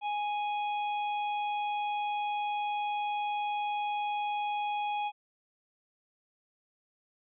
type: harmonic tone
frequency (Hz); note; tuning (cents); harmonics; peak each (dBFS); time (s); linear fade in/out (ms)
830; G#5; -1; 1 / 3 / 4; -30 / -41 / -46; 0.01-5.12; 50
effects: none